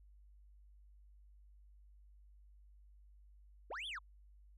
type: linear two-way sweep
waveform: sine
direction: up then down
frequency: 292.8 to 3571 to 980 Hz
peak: -39 dBFS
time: 3.7-3.99 s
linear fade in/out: 10 ms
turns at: 3.87 s
effects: tanh soft clip ceiling -41 dBFS + added 50 Hz sine -59 dBFS peak until 4.57 s